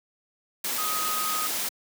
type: tone in noise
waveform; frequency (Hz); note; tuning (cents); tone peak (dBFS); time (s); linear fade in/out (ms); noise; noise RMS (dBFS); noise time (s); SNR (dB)
sine; 1253; D#6; +12; -29; 0.78-1.47; 5; white; -29; 0.64-1.69; -3
effects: high-pass 200 Hz 12 dB/octave